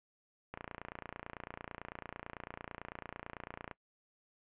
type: click train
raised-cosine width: 0.5 ms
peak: -27 dBFS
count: 93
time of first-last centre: 0.54-3.712 s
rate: 29 Hz
effects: noise-tail reverb RT60 0.1 s tail -20 dB re dry + resampled to 8000 Hz